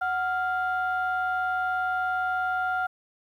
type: tone pair together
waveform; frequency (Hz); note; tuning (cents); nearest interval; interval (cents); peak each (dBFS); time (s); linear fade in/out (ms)
sine; 740 / 1396.9; F#5 / F6; 0 / 0; major seventh; 1100; -26; 0.01-2.87; 10
effects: tanh soft clip ceiling -19 dBFS + 10-bit